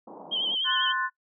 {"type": "band-pass noise", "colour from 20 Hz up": "white", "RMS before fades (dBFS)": -44, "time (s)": [0.07, 0.55], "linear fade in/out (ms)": 5, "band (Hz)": [170, 960], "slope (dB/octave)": 48}
{"type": "tone with vibrato", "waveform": "sine", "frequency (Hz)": 3126, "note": "G7", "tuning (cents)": -6, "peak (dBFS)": -24, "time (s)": [0.31, 0.93], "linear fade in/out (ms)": 20, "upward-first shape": "triangle", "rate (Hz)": 10, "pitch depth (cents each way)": 78}
{"type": "chord", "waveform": "sine", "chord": "F# diminished", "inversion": "second", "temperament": "equal", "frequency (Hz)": [1046.5, 1480, 1760], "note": ["C6", "F#6", "A6"], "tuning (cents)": [0, 0, 0], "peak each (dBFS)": [-29, -29, -31], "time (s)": [0.64, 1.1], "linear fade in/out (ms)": 50}
{"effects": ["noise-tail reverb RT60 0.1 s tail -20 dB re dry"]}